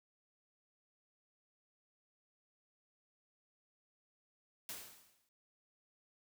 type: noise with exponential decay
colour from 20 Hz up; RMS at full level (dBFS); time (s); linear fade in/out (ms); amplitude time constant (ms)
white; -43; 4.69-5.29; 1; 130
effects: none